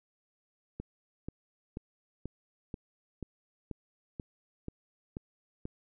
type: click train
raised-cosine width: 3 ms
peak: -25 dBFS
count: 11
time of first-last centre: 0.8-5.654 s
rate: 2.06 Hz
effects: none

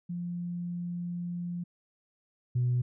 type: tone pair in turn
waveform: sine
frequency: 174.61 / 123.47 Hz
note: F3 / B2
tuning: 0 / 0 cents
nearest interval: tritone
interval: 600 cents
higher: first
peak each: -32 / -23 dBFS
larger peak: second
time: 0.09-1.64 / 2.55-2.82 s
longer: first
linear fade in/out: 10 ms
effects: tanh soft clip ceiling -21 dBFS

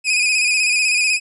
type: tone with vibrato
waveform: sawtooth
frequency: 2489 Hz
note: D#7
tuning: in tune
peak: -11 dBFS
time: 0.04-1.2 s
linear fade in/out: 50 ms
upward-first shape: square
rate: 16 Hz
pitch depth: 41 cents each way
effects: resampled to 24000 Hz

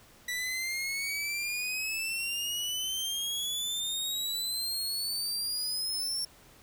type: exponential sweep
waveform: sawtooth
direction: up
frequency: 1957 to 5480 Hz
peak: -28 dBFS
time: 0.28-6.25 s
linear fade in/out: 5 ms
effects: pink hiss -57 dBFS RMS until 6.62 s

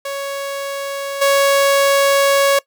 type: tone with level steps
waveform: sawtooth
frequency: 556 Hz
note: C#5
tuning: 5 cents sharp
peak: -18 / -7 dBFS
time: 0.05-2.59 s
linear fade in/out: 5 ms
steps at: 1.21 s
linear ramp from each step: 10 ms
effects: noise-tail reverb RT60 0.1 s tail -21 dB re dry

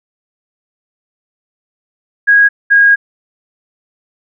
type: tone pair in turn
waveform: sine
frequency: 1647 / 1635.6 Hz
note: G#6 / G#6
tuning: -15 / -27 cents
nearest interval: unison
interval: 12 cents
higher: first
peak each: -4 dBFS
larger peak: neither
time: 2.27-2.49 / 2.7-2.96 s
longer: second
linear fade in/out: 20 ms
effects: none

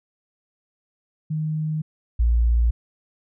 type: tone pair in turn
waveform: sine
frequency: 155.3 / 58.17 Hz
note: D#3 / A#1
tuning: -3 / -3 cents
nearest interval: octave + perfect fourth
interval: 1700 cents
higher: first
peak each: -22 / -15 dBFS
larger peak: second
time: 1.3-1.82 / 2.19-2.71 s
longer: neither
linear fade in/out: 10 ms
effects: none

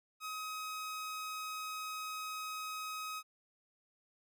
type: tone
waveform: sawtooth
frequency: 1266 Hz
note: D#6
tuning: 30 cents sharp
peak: -36 dBFS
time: 0.2-3.23 s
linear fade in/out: 50 ms
effects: none

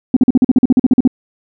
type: tone bursts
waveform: sine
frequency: 253.5 Hz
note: B3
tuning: 45 cents sharp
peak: -3 dBFS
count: 14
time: 0.14-1.076 s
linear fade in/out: 2 ms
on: 26 ms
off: 44 ms
effects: tanh soft clip ceiling 0 dBFS

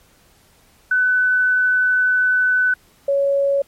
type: tone pair in turn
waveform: sine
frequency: 1502 / 557.4 Hz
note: F#6 / C#5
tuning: +26 / +9 cents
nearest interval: octave + perfect fourth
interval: 1717 cents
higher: first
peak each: -13 / -14 dBFS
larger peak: first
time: 0.91-2.74 / 3.08-3.62 s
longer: first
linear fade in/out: 5 ms
effects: pink hiss -54 dBFS RMS until 3.67 s + MP3 64 kbps

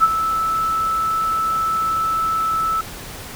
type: tone with ADSR envelope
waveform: sine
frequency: 1313 Hz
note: E6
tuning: 7 cents flat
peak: -7 dBFS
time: 0-2.81 s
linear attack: 35 ms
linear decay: 35 ms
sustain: -10 dB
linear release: 4 ms
effects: pink hiss -34 dBFS RMS until 3.35 s

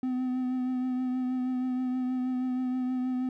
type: tone with vibrato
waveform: triangle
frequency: 254.2 Hz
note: C4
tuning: 50 cents flat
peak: -25 dBFS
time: 0.03-3.29 s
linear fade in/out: 2 ms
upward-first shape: triangle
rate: 6.3 Hz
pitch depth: 26 cents each way
effects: none

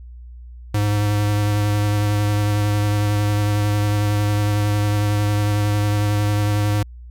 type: tone with vibrato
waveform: square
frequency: 103.83 Hz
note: G#2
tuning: in tune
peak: -17 dBFS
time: 0.74-6.83 s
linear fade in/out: 5 ms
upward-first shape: sine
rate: 11 Hz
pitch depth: 15 cents each way
effects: added 60 Hz sine -35 dBFS peak until 7.1 s

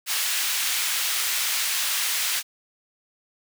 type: high-pass noise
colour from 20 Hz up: pink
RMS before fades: -25 dBFS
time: 0.06-2.43 s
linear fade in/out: 50 ms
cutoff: 2100 Hz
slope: 12 dB/octave
effects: none

